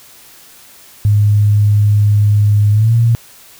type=tone with pitch glide; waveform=sine; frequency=103.83 to 115.87 Hz; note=G#2 to A#2; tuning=0 to -10 cents; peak=-7 dBFS; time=1.05-3.15 s; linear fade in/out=0 ms; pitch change=+190 cents; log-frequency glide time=2.72-2.94 s; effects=white hiss -41 dBFS RMS until 3.59 s